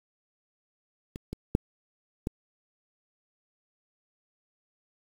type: clicks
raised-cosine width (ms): 3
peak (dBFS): -25 / -22 / -8 / -16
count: 4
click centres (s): 1.159 / 1.33 / 1.551 / 2.271
effects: 7-bit